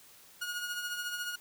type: tone with tremolo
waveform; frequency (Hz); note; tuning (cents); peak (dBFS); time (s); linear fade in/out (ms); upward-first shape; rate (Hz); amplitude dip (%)
sawtooth; 1441; F#6; -46; -29; 0.41-1.36; 10; triangle; 14; 55
effects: white hiss -57 dBFS RMS until 1.4 s